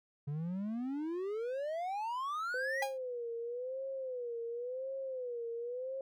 triangle exponential sweep, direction up, 140 to 2000 Hz, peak -33 dBFS, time 0.27-2.83 s, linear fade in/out 10 ms
sine tone with vibrato, 499.7 Hz, B4, 20 cents sharp, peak -37 dBFS, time 2.54-6.01 s, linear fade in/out 2 ms, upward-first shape sine, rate 0.93 Hz, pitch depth 130 cents each way
45% pulse tone with exponential decay, 815 Hz, G#5, 33 cents flat, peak -30 dBFS, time 2.82-2.98 s, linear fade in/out 5 ms, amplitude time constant 34 ms
effects none

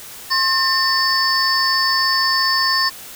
sine tone cluster, 1067 / 1802 / 4567 / 5230 Hz, C6 / A6 / D8 / E8, +34 / +41 / -49 / -15 cents, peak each -20 dBFS, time 0.3-2.9 s, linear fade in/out 20 ms, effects white hiss -36 dBFS RMS until 3.15 s

